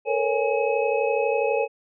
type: tone cluster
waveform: sine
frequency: 442.8 / 474.9 / 553 / 828 / 2555 Hz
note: A4 / A#4 / C#5 / G#5 / D#7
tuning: +11 / +32 / -4 / -5 / +45 cents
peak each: -25 / -26 / -25 / -28 / -31 dBFS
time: 0.05-1.68 s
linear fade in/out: 50 ms
effects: none

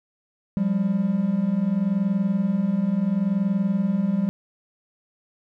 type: tone pair together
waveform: triangle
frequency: 178.58 / 199.3 Hz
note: F3 / G3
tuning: +39 / +29 cents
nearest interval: major second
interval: 190 cents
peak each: -23 / -19 dBFS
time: 0.57-4.29 s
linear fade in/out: 0 ms
effects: none

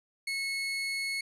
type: tone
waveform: 30% pulse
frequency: 2190 Hz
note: C#7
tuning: 22 cents flat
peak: -28 dBFS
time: 0.27-1.21 s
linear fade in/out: 5 ms
effects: resampled to 24000 Hz

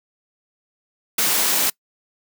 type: high-pass noise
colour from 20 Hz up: white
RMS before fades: -19 dBFS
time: 1.18-1.7 s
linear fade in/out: 5 ms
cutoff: 150 Hz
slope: 96 dB/octave
effects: noise-tail reverb RT60 0.1 s tail -24 dB re dry

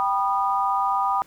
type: chord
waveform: sine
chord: G augmented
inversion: none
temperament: just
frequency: 784 / 980 / 1225 Hz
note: G5 / B5 / D#6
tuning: 0 / -14 / -27 cents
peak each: -24 dBFS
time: 0-1.22 s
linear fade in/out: 0 ms
effects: pink hiss -54 dBFS RMS until 1.26 s

